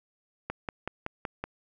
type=click train; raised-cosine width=0.5 ms; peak=-17 dBFS; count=6; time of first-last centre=0.5-1.44 s; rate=5.32 Hz; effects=none